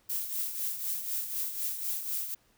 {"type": "noise with tremolo", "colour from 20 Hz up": "violet", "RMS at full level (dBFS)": -31, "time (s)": [0.09, 2.35], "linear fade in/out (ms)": 10, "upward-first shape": "triangle", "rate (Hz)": 4, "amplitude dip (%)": 65, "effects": ["pink hiss -67 dBFS RMS until 2.57 s"]}